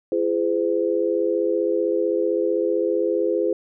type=tone cluster; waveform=sine; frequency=339.5 / 415 / 511 Hz; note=F4 / G#4 / C5; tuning=-49 / -1 / -41 cents; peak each=-23 dBFS; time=0.12-3.53 s; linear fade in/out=2 ms; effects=none